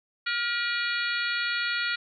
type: harmonic tone with a mistuned harmonic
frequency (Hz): 480.5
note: B4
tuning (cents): -48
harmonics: 3 / 4 / 5 / 6 / 7 / 8 / 9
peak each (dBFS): -29 / -33 / -34 / -38 / -38 / -37 / -35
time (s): 0.26-1.96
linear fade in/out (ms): 10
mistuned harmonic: 3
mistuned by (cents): -32
effects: none